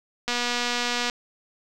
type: click train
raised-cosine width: 0.2 ms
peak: -9 dBFS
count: 199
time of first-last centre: 0.28-1.098 s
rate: 242 Hz
effects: none